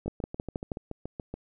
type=two click trains; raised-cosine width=2 ms; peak=-17 / -22 dBFS; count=5 / 10; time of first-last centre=0.08-0.718 / 0.06-1.34 s; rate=6.27 / 7.03 Hz; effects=none